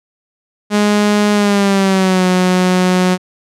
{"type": "tone with pitch glide", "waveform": "sawtooth", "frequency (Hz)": [207.7, 182.91], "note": ["G#3", "F#3"], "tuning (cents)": [0, -20], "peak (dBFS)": -6, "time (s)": [0.7, 3.18], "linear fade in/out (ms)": 50, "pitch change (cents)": -220, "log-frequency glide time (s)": [1.33, 2.26], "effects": ["low-pass 9000 Hz 12 dB/octave"]}